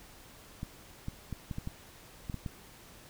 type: clicks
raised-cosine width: 5 ms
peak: -24 dBFS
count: 9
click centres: 0.631 / 1.084 / 1.327 / 1.512 / 1.584 / 1.674 / 2.298 / 2.343 / 2.462 s
effects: pink hiss -54 dBFS RMS until 3.09 s